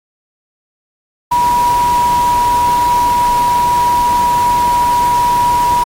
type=tone in noise; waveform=sine; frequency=967 Hz; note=B5; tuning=37 cents flat; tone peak=-9 dBFS; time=1.31-5.84 s; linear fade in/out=10 ms; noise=pink; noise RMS=-25 dBFS; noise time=1.31-5.84 s; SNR=+13 dB; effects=AAC 48 kbps